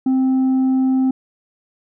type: tone with tanh clipping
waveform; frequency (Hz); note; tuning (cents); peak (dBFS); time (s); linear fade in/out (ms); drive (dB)
sine; 261.6; C4; 0; -14; 0.06-1.11; 5; 3
effects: none